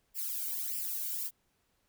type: noise with flanger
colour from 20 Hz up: violet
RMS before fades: -36 dBFS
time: 0.14-1.31 s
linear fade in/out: 50 ms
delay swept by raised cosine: 0.38 to 1.35 ms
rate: 1.6 Hz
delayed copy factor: +1
effects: pink hiss -75 dBFS RMS until 1.88 s